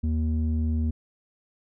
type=tone with low-pass filter; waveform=square; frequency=78 Hz; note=D#2; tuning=5 cents sharp; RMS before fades=-25 dBFS; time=0.03-0.91 s; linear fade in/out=10 ms; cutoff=190 Hz; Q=4.1; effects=none